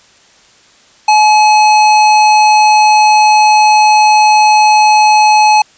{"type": "tone", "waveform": "square", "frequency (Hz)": 852, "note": "G#5", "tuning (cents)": 44, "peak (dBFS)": -5, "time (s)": [1.08, 5.62], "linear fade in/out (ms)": 5, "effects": ["white hiss -45 dBFS RMS until 5.77 s", "resampled to 16000 Hz"]}